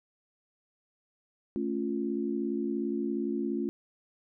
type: chord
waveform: sine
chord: A augmented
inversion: none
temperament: equal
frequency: 220 / 277.2 / 349.2 Hz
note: A3 / C#4 / E#4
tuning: 0 / 0 / 0 cents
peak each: -33 / -33 / -33 dBFS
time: 1.56-3.69 s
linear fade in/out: 0 ms
effects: none